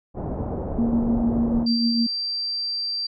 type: low-pass noise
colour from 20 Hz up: pink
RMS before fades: -28 dBFS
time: 0.14-1.67 s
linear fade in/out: 50 ms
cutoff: 770 Hz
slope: 24 dB/octave
type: tone with tremolo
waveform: sine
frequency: 233.1 Hz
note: A#3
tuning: in tune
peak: -17 dBFS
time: 0.78-2.07 s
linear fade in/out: 10 ms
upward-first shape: triangle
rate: 6.7 Hz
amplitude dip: 45%
type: tone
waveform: sine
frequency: 4699 Hz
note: D8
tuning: in tune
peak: -24 dBFS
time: 1.66-3.07 s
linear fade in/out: 10 ms
effects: none